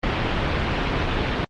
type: low-pass noise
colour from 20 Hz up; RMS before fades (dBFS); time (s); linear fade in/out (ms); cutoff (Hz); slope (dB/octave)
pink; -23; 0.03-1.45; 5; 3500; 24
effects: Opus 24 kbps